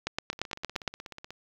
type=two click trains; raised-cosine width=0.2 ms; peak=-11 / -24 dBFS; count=8 / 17; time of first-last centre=0.07-0.877 / 0.33-1.306 s; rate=8.67 / 16.4 Hz; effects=low-pass 6000 Hz 12 dB/octave + 8-bit